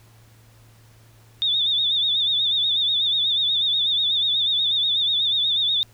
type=tone with vibrato; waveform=sine; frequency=3600 Hz; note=A7; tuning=39 cents sharp; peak=-18 dBFS; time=1.42-5.83 s; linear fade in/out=0 ms; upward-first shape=sine; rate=8.2 Hz; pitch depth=81 cents each way; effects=added 112 Hz sine -50 dBFS peak until 5.93 s + pink hiss -56 dBFS RMS until 5.93 s